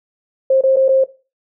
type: tone with dropouts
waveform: sine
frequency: 531 Hz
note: C5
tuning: 25 cents sharp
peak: -9 dBFS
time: 0.5-1.04 s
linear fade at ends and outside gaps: 5 ms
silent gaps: 0.611-0.636 / 0.761-0.767 / 0.883-0.889 s
effects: noise-tail reverb RT60 0.3 s tail -17 dB re dry